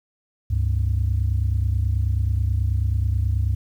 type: tone pair together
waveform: sine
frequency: 70.71 / 100 Hz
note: C#2 / G2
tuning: +35 / +35 cents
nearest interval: tritone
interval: 600 cents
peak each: -20 dBFS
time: 0.5-3.55 s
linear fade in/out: 10 ms
effects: tanh soft clip ceiling -13 dBFS + 9-bit